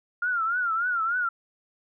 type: tone with vibrato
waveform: sine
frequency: 1396.9 Hz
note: F6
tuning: in tune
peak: -23 dBFS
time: 0.22-1.29 s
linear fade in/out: 5 ms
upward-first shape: triangle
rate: 3.4 Hz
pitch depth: 140 cents each way
effects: none